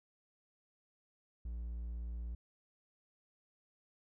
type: tone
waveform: triangle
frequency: 58.27 Hz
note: A#1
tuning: in tune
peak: -37 dBFS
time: 1.45-2.35 s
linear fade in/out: 5 ms
effects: none